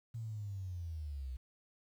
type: linear sweep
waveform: sine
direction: down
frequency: 116.54 to 61.2 Hz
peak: -39 dBFS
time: 0.14-1.37 s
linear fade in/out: 10 ms
effects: 11-bit